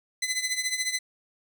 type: tone with tremolo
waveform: 15% pulse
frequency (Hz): 2022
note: B6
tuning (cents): +40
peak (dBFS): -17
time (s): 0.22-0.99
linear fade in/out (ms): 5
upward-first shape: triangle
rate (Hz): 14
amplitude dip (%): 80
effects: none